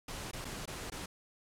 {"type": "noise with dropouts", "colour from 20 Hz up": "pink", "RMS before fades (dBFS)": -42, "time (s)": [0.08, 1.06], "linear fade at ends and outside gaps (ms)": 5, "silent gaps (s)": [[0.313, 0.331], [0.447, 0.451], [0.657, 0.675], [0.901, 0.919]], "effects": ["low-pass 11000 Hz 12 dB/octave"]}